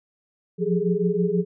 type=tone cluster; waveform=sine; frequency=174 / 180.2 / 404.8 / 425.6 Hz; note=F3 / F#3 / G#4 / G#4; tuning=-6 / -45 / -44 / +42 cents; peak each=-25 dBFS; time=0.58-1.45 s; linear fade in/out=50 ms; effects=none